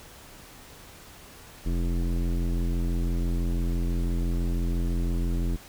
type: tone with low-pass filter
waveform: square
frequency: 43 Hz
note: F1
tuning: 26 cents flat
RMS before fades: -26 dBFS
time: 1.65-5.57 s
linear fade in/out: 20 ms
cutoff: 300 Hz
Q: 1.7
effects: pink hiss -48 dBFS RMS until 5.68 s